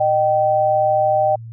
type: tone pair together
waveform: sine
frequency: 613 / 773.2 Hz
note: D#5 / G5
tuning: -26 / -24 cents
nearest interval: major third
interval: 402 cents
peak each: -16 dBFS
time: 0-1.36 s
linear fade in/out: 10 ms
effects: added 114 Hz sine -31 dBFS peak until 1.52 s